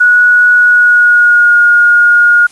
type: tone with pitch glide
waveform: sine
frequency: 1463 to 1430.4 Hz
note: F#6 to F6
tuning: -20 to +41 cents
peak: -3 dBFS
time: 0-2.47 s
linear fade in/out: 10 ms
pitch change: -39 cents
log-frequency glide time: 0.62-1.56 s
effects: white hiss -40 dBFS RMS until 2.51 s + resampled to 24000 Hz

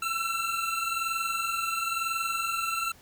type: tone pair together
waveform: 25% pulse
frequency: 1339 / 1360 Hz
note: E6 / F6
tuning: +27 / -46 cents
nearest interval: unison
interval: 27 cents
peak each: -26 / -29 dBFS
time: 0.02-2.92 s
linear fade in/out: 5 ms
effects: pink hiss -56 dBFS RMS until 3.01 s

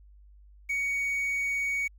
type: tone with quantisation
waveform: triangle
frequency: 2241 Hz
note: C#7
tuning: 18 cents sharp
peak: -25 dBFS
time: 0.69-1.88 s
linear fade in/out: 10 ms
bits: 9
effects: added 50 Hz sine -51 dBFS peak until 1.98 s

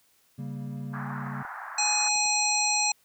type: chord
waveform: triangle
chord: G diminished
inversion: second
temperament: equal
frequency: 138.59 / 196 / 233.1 Hz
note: Db3 / G3 / Bb3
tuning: 0 / 0 / 0 cents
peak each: -33 / -38 / -37 dBFS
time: 0.38-1.43 s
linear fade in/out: 10 ms
type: band-pass noise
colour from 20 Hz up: white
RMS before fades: -39 dBFS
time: 0.93-2.09 s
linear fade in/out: 10 ms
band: 730 to 1700 Hz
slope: 48 dB/octave
type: clicks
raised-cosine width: 1 ms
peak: -35 dBFS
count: 4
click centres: 1.271 / 1.45 / 2.158 / 2.257 s
type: harmonic tone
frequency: 838 Hz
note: G#5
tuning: 15 cents sharp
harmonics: 1 / 3 / 5 / 7 / 9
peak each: -29 / -29 / -29 / -29 / -29 dBFS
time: 1.78-2.92 s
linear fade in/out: 5 ms
effects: white hiss -65 dBFS RMS until 3.04 s

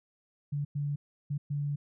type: tone bursts at uneven times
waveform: sine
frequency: 144.3 Hz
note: D3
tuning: 30 cents flat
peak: -29 dBFS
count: 4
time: 0.52-0.65 / 0.75-0.96 / 1.3-1.38 / 1.5-1.76 s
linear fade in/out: 10 ms
effects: none

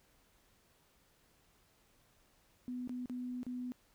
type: tone with dropouts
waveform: sine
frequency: 248.8 Hz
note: B3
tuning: 13 cents sharp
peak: -38 dBFS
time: 2.68-3.72 s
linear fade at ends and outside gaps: 0 ms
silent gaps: 2.875-2.894 / 3.058-3.097 / 3.431-3.466 s
effects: pink hiss -70 dBFS RMS until 3.94 s

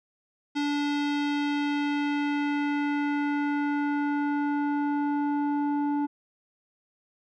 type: tone with low-pass filter sweep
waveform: square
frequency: 289.8 Hz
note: D4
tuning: 23 cents flat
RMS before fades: -27 dBFS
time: 0.55-6.07 s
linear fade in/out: 20 ms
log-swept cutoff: 4400 to 820 Hz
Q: 1.4
effects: none

